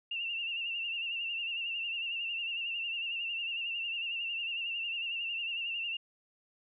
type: tone with vibrato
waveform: sine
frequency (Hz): 2753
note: F7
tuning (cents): -25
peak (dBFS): -33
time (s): 0.11-5.97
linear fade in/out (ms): 5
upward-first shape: sine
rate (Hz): 11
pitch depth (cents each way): 61
effects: none